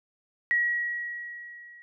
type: tone with level ramp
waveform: sine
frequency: 1912 Hz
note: A#6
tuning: 43 cents sharp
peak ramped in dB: -20 to -47 dBFS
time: 0.51-1.82 s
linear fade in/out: 0 ms
effects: none